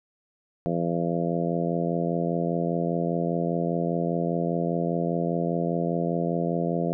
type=harmonic tone; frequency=85 Hz; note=F2; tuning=46 cents flat; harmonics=2 / 3 / 4 / 5 / 6 / 7 / 8; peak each=-27 / -32 / -32 / -33 / -32 / -34 / -32 dBFS; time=0.66-6.93 s; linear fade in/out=0 ms; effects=none